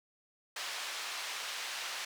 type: band-pass noise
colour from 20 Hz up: white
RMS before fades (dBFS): -40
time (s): 0.56-2.05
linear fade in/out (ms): 5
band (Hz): 800 to 4500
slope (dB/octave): 12
effects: none